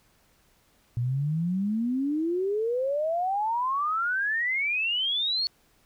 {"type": "exponential sweep", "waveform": "sine", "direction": "up", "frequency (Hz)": [116.54, 4435], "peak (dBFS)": -24, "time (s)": [0.97, 5.47], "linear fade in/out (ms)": 0, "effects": ["pink hiss -64 dBFS RMS until 5.85 s"]}